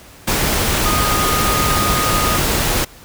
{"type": "tone in noise", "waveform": "sine", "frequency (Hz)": 1238, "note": "D#6", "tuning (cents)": -9, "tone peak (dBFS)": -19, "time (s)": [0.85, 2.38], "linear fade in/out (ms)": 10, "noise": "pink", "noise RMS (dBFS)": -17, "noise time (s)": [0.27, 2.85], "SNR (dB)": -5, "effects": ["pink hiss -42 dBFS RMS until 3.04 s"]}